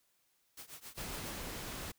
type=noise with tremolo; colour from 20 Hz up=white; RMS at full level=-47 dBFS; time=0.57-1.36 s; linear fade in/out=5 ms; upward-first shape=triangle; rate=7.4 Hz; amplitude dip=95%
type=noise; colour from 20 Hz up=pink; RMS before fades=-43 dBFS; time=0.97-1.92 s; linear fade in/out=10 ms
effects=white hiss -75 dBFS RMS until 1.98 s